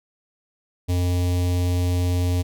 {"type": "tone with notch filter", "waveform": "square", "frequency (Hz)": 89.1, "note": "F2", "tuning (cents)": 35, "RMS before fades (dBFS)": -21, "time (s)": [0.88, 2.43], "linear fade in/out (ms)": 20, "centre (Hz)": 1400, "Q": 0.68, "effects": []}